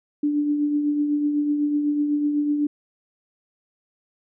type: tone with tremolo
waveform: sine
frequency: 293.7 Hz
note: D4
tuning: in tune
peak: -17 dBFS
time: 0.23-2.67 s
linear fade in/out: 5 ms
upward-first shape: triangle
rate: 8 Hz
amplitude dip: 45%
effects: none